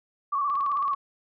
sine tone with vibrato, 1134 Hz, C#6, 39 cents sharp, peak -23 dBFS, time 0.32-0.95 s, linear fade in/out 10 ms, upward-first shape square, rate 16 Hz, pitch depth 52 cents each way
click train, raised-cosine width 0.3 ms, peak -30 dBFS, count 9, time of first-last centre 0.5-0.935 s, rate 18.4 Hz
effects none

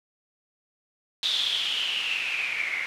blue noise with low-pass filter sweep, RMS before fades -28 dBFS, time 1.23-2.86 s, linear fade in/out 0 ms, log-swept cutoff 3700 to 2100 Hz, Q 9.7, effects none

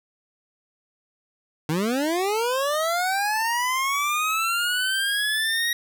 25% pulse linear sweep, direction up, 146.8 to 1897 Hz, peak -18 dBFS, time 1.69-5.73 s, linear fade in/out 2 ms, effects none

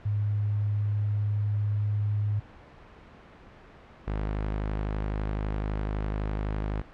sine / sawtooth tone pair in turn, 103.83 / 51.91 Hz, G#2 / G#1, 0 / 0 cents, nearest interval octave, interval 1200 cents, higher first, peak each -24 dBFS, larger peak neither, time 0.05-2.4 / 4.07-6.82 s, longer second, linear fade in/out 10 ms, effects pink hiss -50 dBFS RMS until 6.93 s + low-pass 2000 Hz 12 dB/octave

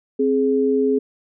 sine tone pair together, 264.2 / 419.7 Hz, C4 / G#4, +17 / +18 cents, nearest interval minor sixth, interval 801 cents, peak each -19 / -17 dBFS, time 0.19-0.99 s, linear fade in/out 10 ms, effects none

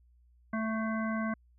harmonic tone with a mistuned harmonic, 220.7 Hz, A3, 5 cents sharp, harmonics 1 / 3 / 5 / 7 / 9, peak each -31 / -39 / -39 / -40 / -45 dBFS, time 0.53-1.34 s, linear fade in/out 5 ms, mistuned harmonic 9, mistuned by +39 cents, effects added 60 Hz sine -60 dBFS peak until 1.58 s

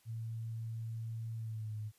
sine tone with pitch glide, 113.3 to 107.13 Hz, A#2 to A2, -49 to -46 cents, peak -38 dBFS, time 0.05-1.92 s, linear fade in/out 50 ms, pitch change -97 cents, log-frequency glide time 1.36-1.76 s, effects white hiss -70 dBFS RMS until 1.98 s + resampled to 32000 Hz

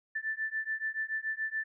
sine beating tone pair, 1760 / 1767 Hz, A6 / A6, 0 / +7 cents, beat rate 7 Hz, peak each -35 / -35 dBFS, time 0.15-1.64 s, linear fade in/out 10 ms, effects none

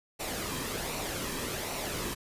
pink noise with flanger, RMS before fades -35 dBFS, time 0.19-2.15 s, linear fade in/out 20 ms, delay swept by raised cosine 0.6 to 1.42 ms, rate 1.3 Hz, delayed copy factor -0.5, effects resampled to 32000 Hz

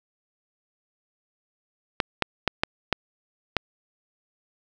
clicks, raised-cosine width 0.3 ms, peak -4 dBFS, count 6, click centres 2.002 / 2.223 / 2.477 / 2.635 / 2.927 / 3.567 s, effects none

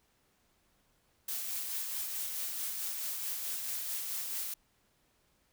blue noise with tremolo, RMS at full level -36 dBFS, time 1.28-4.54 s, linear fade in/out 5 ms, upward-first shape sine, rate 4.6 Hz, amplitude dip 30%, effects pink hiss -72 dBFS RMS until 5.52 s

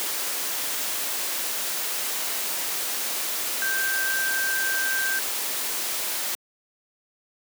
sine tone in noise, 1568 Hz, G6, in tune, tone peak -24 dBFS, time 3.62-5.19 s, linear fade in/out 0 ms, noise white, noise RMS -28 dBFS, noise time 0-6.35 s, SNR +1 dB, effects high-pass 300 Hz 12 dB/octave

